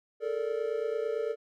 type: tone cluster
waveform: triangle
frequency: 431.8 / 460.7 / 583 Hz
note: A4 / A#4 / D5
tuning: -33 / -20 / -13 cents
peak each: -31 / -30 / -35 dBFS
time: 0.2-1.36 s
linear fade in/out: 50 ms
effects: none